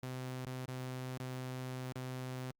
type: tone with dropouts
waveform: sawtooth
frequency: 128.3 Hz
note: C3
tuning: 34 cents flat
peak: -36 dBFS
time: 0.03-2.51 s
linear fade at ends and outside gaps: 0 ms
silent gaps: 0.451-0.467 / 0.656-0.682 / 1.174-1.201 / 1.922-1.958 s
effects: Opus 48 kbps